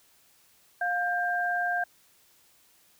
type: tone pair together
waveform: sine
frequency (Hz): 708 / 1589.4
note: F5 / G6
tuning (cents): +23 / +23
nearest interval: octave + major second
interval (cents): 1400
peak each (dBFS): -28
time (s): 0.81-1.84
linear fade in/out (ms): 5
effects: white hiss -62 dBFS RMS until 2.99 s